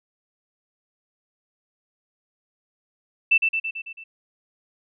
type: tone with echo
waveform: sine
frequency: 2661 Hz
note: E7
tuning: 16 cents sharp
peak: -13 dBFS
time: 3.31-3.38 s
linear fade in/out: 10 ms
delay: 110 ms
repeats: 6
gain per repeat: -4 dB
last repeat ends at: 4.04 s
effects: none